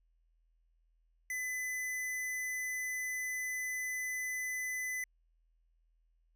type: tone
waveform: square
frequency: 2010 Hz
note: B6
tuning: 30 cents sharp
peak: -36 dBFS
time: 1.3-5.04 s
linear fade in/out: 2 ms
effects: added 41 Hz sine -69 dBFS peak until 6.35 s